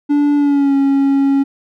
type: tone with pitch glide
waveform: triangle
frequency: 290.1 to 275.6 Hz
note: D4 to C#4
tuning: -21 to -10 cents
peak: -8 dBFS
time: 0.09-1.44 s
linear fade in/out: 20 ms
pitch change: -89 cents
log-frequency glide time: 0.36-0.75 s
effects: none